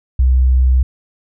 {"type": "tone", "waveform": "sine", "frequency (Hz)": 63.9, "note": "C2", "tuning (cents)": -40, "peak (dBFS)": -8, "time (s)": [0.19, 0.83], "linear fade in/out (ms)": 5, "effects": []}